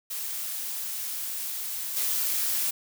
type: noise with level steps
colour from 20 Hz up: blue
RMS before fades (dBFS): -33 / -27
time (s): 0.1-2.71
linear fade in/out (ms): 10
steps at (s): 1.96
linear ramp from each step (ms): 10
effects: none